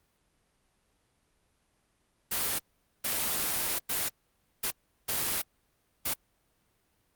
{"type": "noise bursts at uneven times", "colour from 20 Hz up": "white", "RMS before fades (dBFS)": -30, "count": 6, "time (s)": [[2.31, 2.59], [3.04, 3.79], [3.89, 4.09], [4.63, 4.71], [5.08, 5.42], [6.05, 6.14]], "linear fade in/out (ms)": 10, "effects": ["pink hiss -72 dBFS RMS until 7.15 s", "Opus 32 kbps"]}